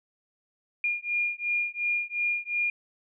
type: beating tone pair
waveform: sine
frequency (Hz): 2417 / 2419.8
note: D7 / D#7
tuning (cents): +49 / -49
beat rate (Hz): 2.8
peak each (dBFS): -29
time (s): 0.84-2.7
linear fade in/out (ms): 2
effects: none